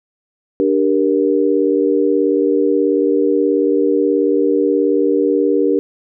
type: chord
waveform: sine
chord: G minor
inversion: second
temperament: equal with one note detuned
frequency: 293.7 / 392 / 470.5 Hz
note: D4 / G4 / Bb4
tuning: 0 / 0 / +16 cents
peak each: -16 dBFS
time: 0.6-5.79 s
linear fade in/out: 0 ms
effects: none